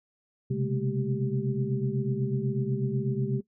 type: tone cluster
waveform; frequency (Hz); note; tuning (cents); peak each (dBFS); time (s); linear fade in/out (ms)
sine; 128.2 / 136.3 / 206.1 / 224 / 389.7; C3 / C#3 / G#3 / A3 / G4; -35 / -29 / -13 / +31 / -10; -31 / -29 / -33 / -38 / -34; 0.5-3.41; 10
effects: noise-tail reverb RT60 0.1 s tail -18 dB re dry